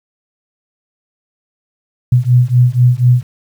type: beating tone pair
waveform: sine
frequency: 121.8 / 125.9 Hz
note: B2 / B2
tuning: -24 / +34 cents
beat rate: 4.1 Hz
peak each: -10 dBFS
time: 2.12-3.23 s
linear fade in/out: 5 ms
effects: 7-bit